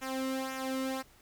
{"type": "tone with flanger", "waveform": "sawtooth", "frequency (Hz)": 263.5, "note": "C4", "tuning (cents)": 12, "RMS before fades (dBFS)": -35, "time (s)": [0.01, 1.03], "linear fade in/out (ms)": 20, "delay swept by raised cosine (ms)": [0.22, 1.22], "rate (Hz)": 1.9, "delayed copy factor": -0.7, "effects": ["pink hiss -61 dBFS RMS until 1.21 s"]}